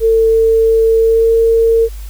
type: tone with pitch glide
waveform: sine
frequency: 449.5 to 455.2 Hz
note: A4 to A#4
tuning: +37 to -41 cents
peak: -7 dBFS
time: 0-1.89 s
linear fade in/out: 50 ms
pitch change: +22 cents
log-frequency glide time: 0.95-1.34 s
effects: added 50 Hz sine -24 dBFS peak until 2.09 s + white hiss -41 dBFS RMS until 2.09 s